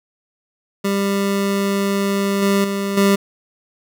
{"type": "tone with level steps", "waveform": "25% pulse", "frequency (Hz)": 198.5, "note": "G3", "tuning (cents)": 22, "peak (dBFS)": [-13, -10, -16, -8], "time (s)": [0.84, 3.16], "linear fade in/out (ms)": 10, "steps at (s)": [2.42, 2.64, 2.97], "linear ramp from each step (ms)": 5, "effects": []}